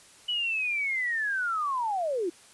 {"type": "linear sweep", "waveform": "sine", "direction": "down", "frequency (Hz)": [2975, 321.1], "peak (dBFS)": -26, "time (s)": [0.28, 2.3], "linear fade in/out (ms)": 10, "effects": ["white hiss -54 dBFS RMS until 2.53 s", "resampled to 24000 Hz"]}